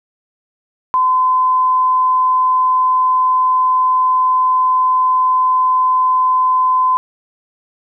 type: tone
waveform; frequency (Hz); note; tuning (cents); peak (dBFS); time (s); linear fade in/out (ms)
sine; 1022; C6; -41; -10; 0.94-6.97; 0
effects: none